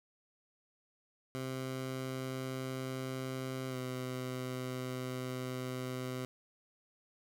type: tone with pitch glide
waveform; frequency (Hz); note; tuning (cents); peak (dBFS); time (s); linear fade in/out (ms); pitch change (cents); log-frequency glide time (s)
15% pulse; 130.81 to 127.82; C3 to C3; 0 to -40; -31; 1.35-6.25; 0; -40; 3.69-3.77
effects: none